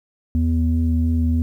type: tone pair together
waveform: sine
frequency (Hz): 80.3 / 244.1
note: E2 / B3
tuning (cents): -45 / -20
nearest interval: octave + perfect fifth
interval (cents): 1925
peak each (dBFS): -16 / -20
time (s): 0.35-1.42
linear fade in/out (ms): 0
effects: tanh soft clip ceiling -9 dBFS + 9-bit